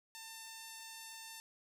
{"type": "tone", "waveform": "5% pulse", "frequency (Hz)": 897, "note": "A5", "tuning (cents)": 33, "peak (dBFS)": -36, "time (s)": [0.15, 1.4], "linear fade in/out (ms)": 0, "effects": []}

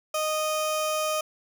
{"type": "tone with notch filter", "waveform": "15% pulse", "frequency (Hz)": 619, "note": "D#5", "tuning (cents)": -9, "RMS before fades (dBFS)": -27, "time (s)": [0.14, 1.21], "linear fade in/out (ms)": 5, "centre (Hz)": 1900, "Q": 1.8, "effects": []}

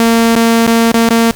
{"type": "tone with dropouts", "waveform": "sawtooth", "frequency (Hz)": 229.4, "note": "A#3", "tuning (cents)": -28, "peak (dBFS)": -3, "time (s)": [0, 1.31], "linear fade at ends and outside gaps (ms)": 0, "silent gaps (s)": [[0.354, 0.362], [0.665, 0.675], [0.917, 0.943], [1.088, 1.106]], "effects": ["pink hiss -34 dBFS RMS until 1.35 s"]}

